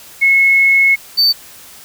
sine / triangle tone pair in turn, 2183 / 4562 Hz, C#7 / C#8, -27 / +49 cents, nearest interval octave + minor second, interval 1276 cents, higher second, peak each -7 dBFS, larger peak neither, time 0.21-0.96 / 1.17-1.33 s, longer first, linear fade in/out 20 ms, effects white hiss -38 dBFS RMS until 1.84 s

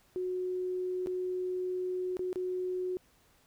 sine tone with dropouts, 366.2 Hz, F#4, 18 cents flat, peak -31 dBFS, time 0.16-2.97 s, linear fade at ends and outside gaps 0 ms, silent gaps 1.061-1.071 / 2.169-2.193 / 2.329-2.358 s, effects pink hiss -66 dBFS RMS until 3.46 s

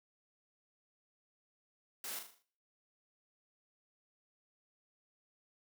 white noise with echo, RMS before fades -43 dBFS, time 2.04-2.19 s, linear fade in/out 2 ms, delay 39 ms, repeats 6, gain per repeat -6 dB, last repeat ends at 2.424 s, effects noise-tail reverb RT60 0.5 s tail -19 dB re dry + high-pass 200 Hz 12 dB/octave

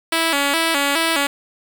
5% pulse tone with vibrato, 304.4 Hz, D#4, 38 cents flat, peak -5 dBFS, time 0.12-1.27 s, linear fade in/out 5 ms, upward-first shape square, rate 2.4 Hz, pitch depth 130 cents each way, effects 7-bit

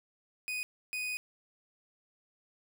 40% pulse tone bursts at uneven times, 2489 Hz, D#7, in tune, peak -33 dBFS, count 2, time 0.48-0.63 / 0.93-1.17 s, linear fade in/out 0 ms, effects 12-bit

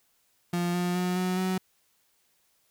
35% pulse tone with pitch steps, 174.61 / 177.46 / 180.35 / 183.29 / 186.28 Hz, F3 / F3 / F#3 / F#3 / F#3, 0 / +28 / -44 / -16 / +12 cents, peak -24 dBFS, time 0.53-1.58 s, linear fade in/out 5 ms, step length 210 ms, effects white hiss -69 dBFS RMS until 2.7 s

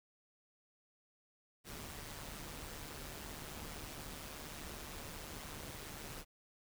pink noise with amplitude modulation, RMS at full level -45 dBFS, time 1.64-6.25 s, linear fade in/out 50 ms, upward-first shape sine, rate 150 Hz, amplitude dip 60%, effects none

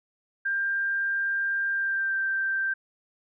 sine tone with pitch glide, 1592 to 1568.3 Hz, G6 to G6, +26 to 0 cents, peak -24 dBFS, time 0.45-2.74 s, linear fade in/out 10 ms, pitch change -26 cents, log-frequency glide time 1.71-2.18 s, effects none

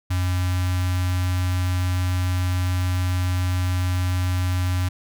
square tone with notch filter, 90.7 Hz, F#2, 34 cents flat, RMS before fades -22 dBFS, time 0.1-4.89 s, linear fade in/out 10 ms, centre 450 Hz, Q 0.63, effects none

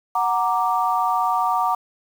sine chord, Gb augmented, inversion none, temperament equal, 740 / 932.3 / 1174.7 Hz, Gb5 / Bb5 / D6, 0 / 0 / 0 cents, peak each -22 dBFS, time 0.15-1.75 s, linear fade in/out 5 ms, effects 7-bit

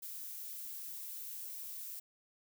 violet noise, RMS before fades -45 dBFS, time 0.02-2 s, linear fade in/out 10 ms, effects none

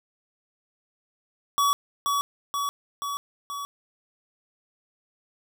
square tone with echo, 1134 Hz, C#6, 39 cents sharp, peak -20 dBFS, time 1.58-1.73 s, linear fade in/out 0 ms, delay 480 ms, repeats 4, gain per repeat -3 dB, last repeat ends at 3.65 s, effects none

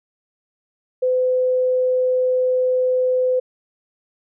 sine tone, 508 Hz, B4, 49 cents sharp, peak -15 dBFS, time 1.02-3.4 s, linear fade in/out 10 ms, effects none

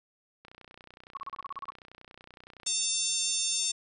click train, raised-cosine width 0.3 ms, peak -33 dBFS, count 69, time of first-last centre 0.45-2.665 s, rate 30.7 Hz
sine tone bursts, 1108.7 Hz, C#6, in tune, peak -34 dBFS, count 10, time 1.15-1.703 s, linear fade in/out 2 ms, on 22 ms, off 37 ms
harmonic tone, 901 Hz, A5, 41 cents sharp, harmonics 3 / 4 / 5 / 6 / 7 / 8 / 9 / 10, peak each -43 / -34 / -40 / -35 / -34 / -33 / -43 / -35 dBFS, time 2.66-3.72 s, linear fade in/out 10 ms
effects none

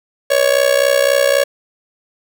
45% pulse tone with amplitude modulation, 558 Hz, C#5, 11 cents sharp, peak -7 dBFS, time 0.3-1.44 s, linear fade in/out 10 ms, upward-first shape sine, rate 63.8 Hz, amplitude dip 85%, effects none

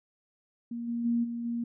sine tone with level steps, 235.3 Hz, A#3, 16 cents sharp, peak -33 / -29 / -24 / -32 / -29 dBFS, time 0.71-1.64 s, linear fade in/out 5 ms, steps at 0.87 / 1.04 / 1.23 / 1.44 s, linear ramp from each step 20 ms, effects none

